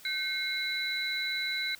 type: tone cluster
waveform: sine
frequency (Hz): 1537 / 2150 / 3968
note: G6 / C7 / B7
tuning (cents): -35 / +47 / +7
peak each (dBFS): -37 / -33 / -33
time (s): 0.05-1.75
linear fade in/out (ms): 2
effects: white hiss -53 dBFS RMS until 1.79 s